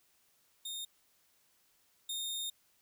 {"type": "tone pair in turn", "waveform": "sawtooth", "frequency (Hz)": [3669, 3669], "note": ["A#7", "A#7"], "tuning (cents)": [-28, -28], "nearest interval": "unison", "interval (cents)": 0, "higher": "neither", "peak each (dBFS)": [-36, -33], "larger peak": "second", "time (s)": [[0.65, 0.85], [2.09, 2.5]], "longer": "second", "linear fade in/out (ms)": 5, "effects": ["white hiss -71 dBFS RMS until 2.81 s"]}